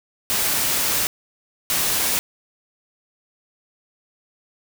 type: noise bursts at uneven times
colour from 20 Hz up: white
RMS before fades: -21 dBFS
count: 2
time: 0.3-1.07 / 1.7-2.19 s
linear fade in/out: 0 ms
effects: none